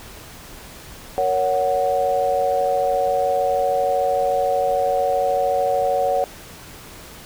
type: chord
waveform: sine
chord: F# major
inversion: first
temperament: equal with one note detuned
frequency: 466.2 / 559.5 / 740 Hz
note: A#4 / C#5 / F#5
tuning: 0 / +16 / 0 cents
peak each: -25 / -20 / -20 dBFS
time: 1.18-6.24 s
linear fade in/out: 0 ms
effects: pink hiss -40 dBFS RMS until 7.25 s